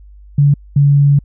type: tone pair in turn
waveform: sine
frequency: 143.1 / 142.29 Hz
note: D3 / C#3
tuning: -45 / +46 cents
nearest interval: unison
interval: 9 cents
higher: first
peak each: -6 dBFS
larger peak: neither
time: 0.38-0.54 / 0.76-1.19 s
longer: second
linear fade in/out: 5 ms
effects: added 50 Hz sine -36 dBFS peak until 1.24 s